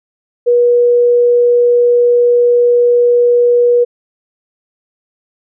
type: tone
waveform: sine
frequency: 482.7 Hz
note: B4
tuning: 40 cents flat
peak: -6 dBFS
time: 0.46-3.85 s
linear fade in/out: 20 ms
effects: none